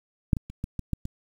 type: clicks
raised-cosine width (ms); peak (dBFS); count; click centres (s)
5; -7 / -18 / -27 / -17 / -18 / -14 / -20; 7; 0.332 / 0.368 / 0.5 / 0.641 / 0.793 / 0.933 / 1.054
effects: 8-bit